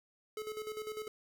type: tone with tremolo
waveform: square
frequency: 430 Hz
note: A4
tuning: 40 cents flat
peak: -38 dBFS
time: 0.37-1.08 s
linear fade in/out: 2 ms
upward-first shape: square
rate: 10 Hz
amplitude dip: 60%
effects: none